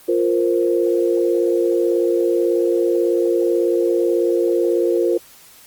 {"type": "chord", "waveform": "sine", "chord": "F suspended fourth", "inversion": "none", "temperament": "just", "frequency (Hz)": [349.2, 465.6, 523.8], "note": ["F4", "Bb4", "C5"], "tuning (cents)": [0, -2, 2], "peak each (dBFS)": [-17, -19, -22], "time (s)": [0.08, 5.18], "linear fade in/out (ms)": 10, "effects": ["white hiss -46 dBFS RMS until 5.66 s", "Opus 24 kbps"]}